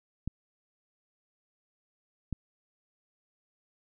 clicks, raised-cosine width 5 ms, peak -20 dBFS, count 2, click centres 0.276 / 2.327 s, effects none

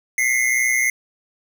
square tone pair together, 2026 / 2149 Hz, B6 / C7, +44 / +46 cents, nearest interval minor second, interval 102 cents, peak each -20 dBFS, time 0.18-0.9 s, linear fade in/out 2 ms, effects none

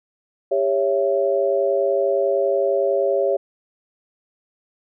sine chord, C# diminished, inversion second, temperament just, 399.1 / 554.4 / 665.2 Hz, G4 / C#5 / E5, +31 / 0 / +16 cents, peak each -21 / -19 / -24 dBFS, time 0.51-3.37 s, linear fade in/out 10 ms, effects none

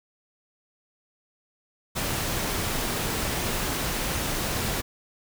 sine tone in noise, 415.3 Hz, G#4, in tune, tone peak -38 dBFS, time 2.4-2.64 s, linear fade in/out 20 ms, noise pink, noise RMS -28 dBFS, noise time 1.95-4.82 s, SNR -13 dB, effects none

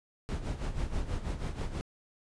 brown noise with tremolo, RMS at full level -31 dBFS, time 0.29-1.81 s, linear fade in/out 0 ms, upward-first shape sine, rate 6.2 Hz, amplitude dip 70%, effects resampled to 22050 Hz

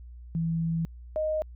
sine tone pair in turn, 164.81 / 620.8 Hz, E3 / D#5, 0 / -4 cents, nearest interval octave + major seventh, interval 2296 cents, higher second, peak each -25 dBFS, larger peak neither, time 0.35-0.85 / 1.16-1.42 s, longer first, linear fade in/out 0 ms, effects added 60 Hz sine -42 dBFS peak until 1.55 s

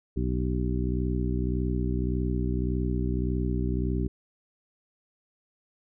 harmonic tone with a mistuned harmonic, 61.74 Hz, B1, in tune, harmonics 1 / 2 / 3 / 4 / 5 / 6, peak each -28 / -31 / -33 / -34 / -35 / -36 dBFS, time 0.16-4.08 s, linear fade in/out 10 ms, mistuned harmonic 6, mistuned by +60 cents, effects none

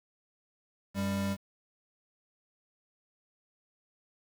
square tone pair together, 93.35 / 197.8 Hz, F#2 / G3, +16 / +16 cents, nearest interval octave + minor second, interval 1300 cents, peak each -37 / -31 dBFS, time 0.94-1.37 s, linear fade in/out 50 ms, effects 9-bit

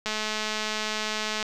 click train, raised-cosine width 0.2 ms, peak -12 dBFS, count 295, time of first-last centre 0.06-1.427 s, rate 215 Hz, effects none

